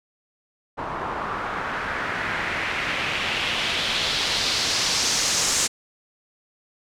white noise with low-pass filter sweep, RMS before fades -25 dBFS, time 0.77-5.68 s, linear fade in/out 20 ms, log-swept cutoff 990 to 7200 Hz, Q 2, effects none

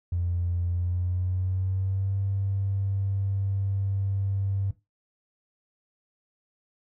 triangle tone with pitch glide, 87.31 to 98 Hz, F2 to G2, 0 to 0 cents, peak -21 dBFS, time 0.12-4.71 s, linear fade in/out 5 ms, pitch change +200 cents, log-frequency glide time 0.7-2.17 s, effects noise-tail reverb RT60 0.2 s tail -17 dB re dry + tanh soft clip ceiling -21 dBFS

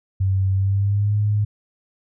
sine tone with pitch glide, 95.8 to 104.47 Hz, G2 to G#2, -39 to +11 cents, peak -16 dBFS, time 0.2-1.45 s, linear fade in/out 10 ms, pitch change +150 cents, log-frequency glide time 0.53-1.16 s, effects none

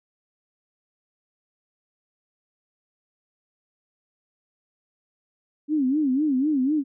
sine tone with vibrato, 280.9 Hz, C#4, 23 cents sharp, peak -19 dBFS, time 5.68-6.84 s, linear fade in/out 50 ms, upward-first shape sine, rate 4 Hz, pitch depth 180 cents each way, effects none

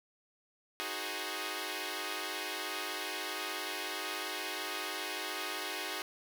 5% pulse chord, Ab dominant seventh, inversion second, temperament equal, 311.1 / 370 / 415.3 / 523.3 Hz, Eb4 / Gb4 / Ab4 / C5, 0 / 0 / 0 / 0 cents, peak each -31 / -29 / -30 / -34 dBFS, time 0.8-6.02 s, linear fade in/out 0 ms, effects none

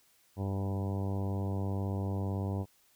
harmonic tone with a mistuned harmonic, 98.1 Hz, G2, 2 cents sharp, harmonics 1 / 2 / 3 / 4 / 5 / 6 / 7 / 8 / 9 / 10, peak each -32 / -38 / -42 / -44 / -46 / -48 / -49 / -50 / -51 / -52 dBFS, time 0.36-2.66 s, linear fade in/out 50 ms, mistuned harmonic 1, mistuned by -25 cents, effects white hiss -67 dBFS RMS until 2.95 s

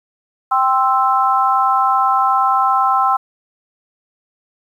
sine chord, C major, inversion second, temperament equal, 784 / 1046.5 / 1318.5 Hz, G5 / C6 / E6, 0 / 0 / 0 cents, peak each -16 dBFS, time 0.51-3.17 s, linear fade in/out 10 ms, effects 8-bit

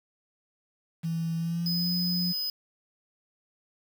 sine tone with pitch glide, 164.81 to 177.66 Hz, E3 to F3, 0 to +30 cents, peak -27 dBFS, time 1.03-2.33 s, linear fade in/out 20 ms, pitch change +130 cents, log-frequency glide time 1.37-1.94 s
square tone, 5020 Hz, D#8, 15 cents sharp, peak -29 dBFS, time 1.66-2.5 s, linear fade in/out 2 ms
effects 8-bit

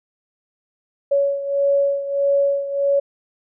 sine beating tone pair, 560 / 561.6 Hz, C#5 / C#5, +18 / +22 cents, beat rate 1.6 Hz, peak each -17 / -22 dBFS, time 1.11-3 s, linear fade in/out 10 ms, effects none

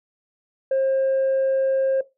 sine tone, 534 Hz, C5, 35 cents sharp, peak -15 dBFS, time 0.71-2.01 s, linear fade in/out 5 ms, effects noise-tail reverb RT60 0.2 s tail -17 dB re dry + tanh soft clip ceiling -16 dBFS

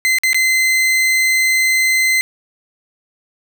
40% pulse tone with dropouts, 2060 Hz, C7, 28 cents flat, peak -11 dBFS, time 0.05-2.21 s, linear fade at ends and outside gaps 0 ms, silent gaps 0.185-0.235 / 0.331-0.345 s, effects none

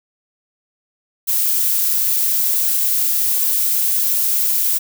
violet noise, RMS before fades -17 dBFS, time 1.27-4.79 s, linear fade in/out 20 ms, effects none

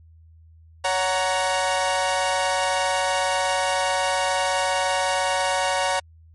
sawtooth chord, F# major, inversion second, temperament equal with one note detuned, 560.5 / 740 / 932.3 Hz, C#5 / F#5 / A#5, +19 / 0 / 0 cents, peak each -21 dBFS, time 0.84-6 s, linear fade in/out 10 ms, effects added 81 Hz sine -47 dBFS peak until 6.34 s + MP3 48 kbps

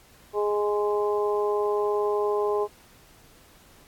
harmonic tone, 207.6 Hz, G#3, in tune, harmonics 2 / 3 / 4 / 5, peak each -23 / -33 / -32 / -32 dBFS, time 0.33-2.68 s, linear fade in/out 50 ms, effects pink hiss -55 dBFS RMS until 3.87 s + AAC 64 kbps

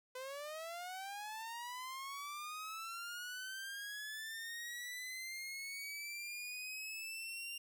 sawtooth linear sweep, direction up, 503 to 2794 Hz, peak -40 dBFS, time 0.15-7.58 s, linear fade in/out 5 ms, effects none

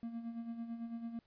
triangle tone with tremolo, 231.5 Hz, A#3, 12 cents flat, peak -36 dBFS, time 0.03-1.19 s, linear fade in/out 0 ms, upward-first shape sine, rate 9 Hz, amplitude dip 60%, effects pink hiss -75 dBFS RMS until 1.26 s + resampled to 11025 Hz

